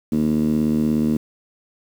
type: tone with band-pass filter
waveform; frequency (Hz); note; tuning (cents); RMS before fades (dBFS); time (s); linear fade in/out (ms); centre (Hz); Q
10% pulse; 76.8; D#2; -22; -19; 0.12-1.17; 5; 240; 3.4
effects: 7-bit